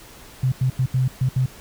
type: tone bursts at uneven times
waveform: sine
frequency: 129.2 Hz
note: C3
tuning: 21 cents flat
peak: -16 dBFS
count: 6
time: 0.43-0.52 / 0.61-0.7 / 0.79-0.86 / 0.94-1.08 / 1.21-1.29 / 1.36-1.46 s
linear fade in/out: 5 ms
effects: pink hiss -44 dBFS RMS until 1.6 s